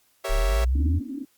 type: chord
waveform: sawtooth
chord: G diminished seventh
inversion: none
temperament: equal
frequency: 392 / 466.2 / 554.4 / 659.3 Hz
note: G4 / Bb4 / Db5 / Fb5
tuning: 0 / 0 / 0 / 0 cents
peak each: -31 / -33 / -28 / -28 dBFS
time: 0.24-0.65 s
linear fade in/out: 10 ms
type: linear sweep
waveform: sine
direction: up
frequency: 30.95 to 87.31 Hz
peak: -19 dBFS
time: 0.29-1 s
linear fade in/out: 20 ms
type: band-pass noise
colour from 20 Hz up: pink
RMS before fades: -33 dBFS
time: 0.75-1.25 s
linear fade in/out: 5 ms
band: 250 to 300 Hz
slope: 96 dB/octave
effects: white hiss -64 dBFS RMS until 1.37 s + Opus 48 kbps